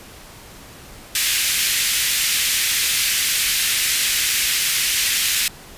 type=high-pass noise; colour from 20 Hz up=pink; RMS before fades=-19 dBFS; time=1.15-5.48 s; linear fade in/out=2 ms; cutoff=2000 Hz; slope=24 dB/octave; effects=pink hiss -41 dBFS RMS until 5.77 s + resampled to 32000 Hz